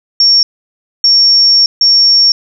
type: tone bursts at uneven times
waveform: sine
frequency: 5500 Hz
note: F8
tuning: 27 cents flat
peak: -4 dBFS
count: 3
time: 0.2-0.43 / 1.04-1.66 / 1.81-2.32 s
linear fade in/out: 2 ms
effects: none